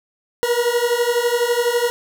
40% pulse beating tone pair, 472.1 / 484.1 Hz, A#4 / B4, +22 / -35 cents, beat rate 12 Hz, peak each -19 / -18 dBFS, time 0.43-1.9 s, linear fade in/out 0 ms, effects none

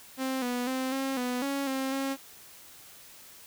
sawtooth tone with pitch steps, 263.1 / 245.6 / 260.5 / 268.9 / 248 / 277.4 / 266.1 / 271.4 Hz, C4 / B3 / C4 / C4 / B3 / C#4 / C4 / C#4, +10 / -9 / -7 / +47 / +7 / +1 / +29 / -36 cents, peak -25 dBFS, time 0.17-2.17 s, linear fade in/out 50 ms, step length 250 ms, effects white hiss -51 dBFS RMS until 3.46 s

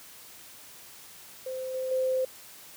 sine tone with level steps, 518 Hz, C5, 17 cents flat, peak -32 / -29 / -24 dBFS, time 1.46-2.25 s, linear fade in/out 5 ms, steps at 1.74 / 1.91 s, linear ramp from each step 5 ms, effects white hiss -49 dBFS RMS until 2.76 s + high-pass 60 Hz 12 dB/octave

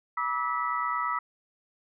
sine tone cluster, 969 / 1164 / 1293 / 1965 Hz, B5 / D6 / E6 / B6, -33 / -16 / -34 / -9 cents, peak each -33 / -34 / -29 / -35 dBFS, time 0.17-1.19 s, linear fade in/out 5 ms, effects none

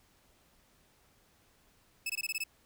sawtooth tone bursts, 2603 Hz, E7, 22 cents flat, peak -29 dBFS, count 7, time 2.06-2.439 s, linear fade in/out 5 ms, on 37 ms, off 20 ms, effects pink hiss -67 dBFS RMS until 2.65 s

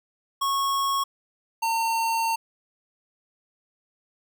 square tone pair in turn, 1100 / 909.3 Hz, C#6 / A#5, -14 / -43 cents, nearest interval minor third, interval 329 cents, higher first, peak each -23 dBFS, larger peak neither, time 0.41-1.04 / 1.62-2.36 s, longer second, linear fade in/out 10 ms, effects none

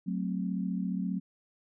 sine chord, F# diminished, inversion none, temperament equal, 185 / 220 / 261.6 Hz, F#3 / A3 / C4, 0 / 0 / 0 cents, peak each -31 / -36 / -37 dBFS, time 0.06-1.2 s, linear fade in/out 20 ms, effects none

